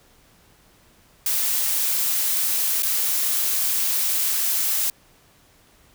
blue noise with dropouts, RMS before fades -22 dBFS, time 1.26-4.9 s, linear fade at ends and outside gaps 2 ms, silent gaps 2.823-2.831 s, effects pink hiss -56 dBFS RMS until 5.94 s

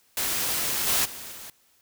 white noise with level steps, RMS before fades -27 / -23 / -39 / -41 dBFS, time 0.17-1.5 s, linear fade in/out 2 ms, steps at 0.86 / 1.04 / 1.31 s, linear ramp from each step 20 ms, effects white hiss -63 dBFS RMS until 1.81 s

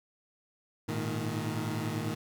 20% pulse chord, Ab suspended second, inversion none, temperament equal with one note detuned, 106.5 / 116.54 / 155.56 Hz, Ab2 / Bb2 / Eb3, +44 / 0 / 0 cents, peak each -31 dBFS, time 0.88-2.15 s, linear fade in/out 10 ms, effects none

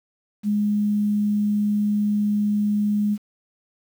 sine tone, 207.7 Hz, G#3, in tune, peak -18 dBFS, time 0.43-3.18 s, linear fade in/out 50 ms, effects 8-bit

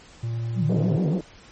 triangle tone, 115.7 Hz, A#2, 13 cents flat, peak -23 dBFS, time 0.23-0.97 s, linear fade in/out 5 ms
sine tone with vibrato, 166.7 Hz, E3, 20 cents sharp, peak -20 dBFS, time 0.55-1.21 s, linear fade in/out 50 ms, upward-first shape sine, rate 7 Hz, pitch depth 220 cents each way
pink band-pass noise, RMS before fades -30 dBFS, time 0.69-1.21 s, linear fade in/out 5 ms, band 280 to 510 Hz, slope 24 dB/octave
effects pink hiss -49 dBFS RMS until 1.51 s + MP3 32 kbps

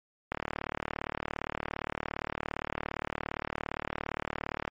click train, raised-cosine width 0.5 ms, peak -16 dBFS, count 164, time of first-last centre 0.32-4.678 s, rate 37.4 Hz, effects MP3 48 kbps

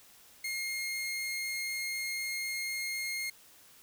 sawtooth tone, 2138 Hz, C7, 37 cents sharp, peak -30 dBFS, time 0.44-3.3 s, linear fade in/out 5 ms, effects white hiss -58 dBFS RMS until 3.82 s

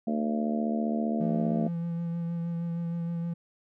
harmonic tone, 75.2 Hz, D2, 42 cents sharp, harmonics 3 / 4 / 5 / 6 / 7 / 8 / 9, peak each -27 / -36 / -40 / -40 / -41 / -40 / -35 dBFS, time 0.07-1.68 s, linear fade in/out 5 ms
triangle tone with vibrato, 169.3 Hz, E3, 46 cents sharp, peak -27 dBFS, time 1.2-3.34 s, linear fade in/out 10 ms, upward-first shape sine, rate 6.4 Hz, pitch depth 17 cents each way
effects none

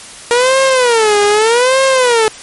sawtooth tone with vibrato, 468.5 Hz, A#4, 9 cents sharp, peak -4 dBFS, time 0.31-2.28 s, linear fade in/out 0 ms, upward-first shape sine, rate 0.82 Hz, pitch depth 230 cents each way, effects white hiss -32 dBFS RMS until 2.42 s + MP3 48 kbps

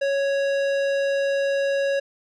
sine tone with tanh clipping, 554.4 Hz, C#5, in tune, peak -22 dBFS, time 0.01-2 s, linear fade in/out 10 ms, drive 16 dB, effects none

